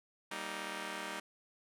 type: chord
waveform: 5% pulse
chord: Eb major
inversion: first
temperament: just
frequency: 194.45 / 233.3 / 311.1 Hz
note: G3 / Bb3 / Eb4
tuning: -14 / +2 / 0 cents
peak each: -33 / -36 / -32 dBFS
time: 0.31-1.2 s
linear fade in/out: 5 ms
effects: low-pass 12000 Hz 12 dB/octave